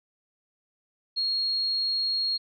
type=tone; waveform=sine; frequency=4282 Hz; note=C8; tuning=39 cents sharp; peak=-24 dBFS; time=1.16-2.38 s; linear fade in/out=20 ms; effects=none